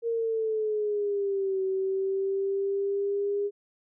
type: exponential two-way sweep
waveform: sine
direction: down then up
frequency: 466.2 to 380 to 407.5 Hz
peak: -25 dBFS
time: 0.02-3.51 s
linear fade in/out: 50 ms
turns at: 1.62 s
effects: none